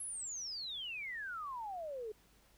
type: exponential sweep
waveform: sine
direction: down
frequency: 11200 to 415.3 Hz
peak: -40 dBFS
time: 0-2.12 s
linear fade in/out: 5 ms
effects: added 50 Hz sine -70 dBFS peak until 2.57 s + pink hiss -68 dBFS RMS until 2.57 s